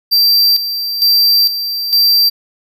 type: tone with tremolo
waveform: square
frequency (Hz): 4699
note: D8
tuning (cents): 0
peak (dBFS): -8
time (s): 0.11-2.3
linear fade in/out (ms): 20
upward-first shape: square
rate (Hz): 1.1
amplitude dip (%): 65
effects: none